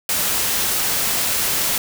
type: noise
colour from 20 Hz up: white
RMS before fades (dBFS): -20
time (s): 0.09-1.78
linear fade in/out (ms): 2
effects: none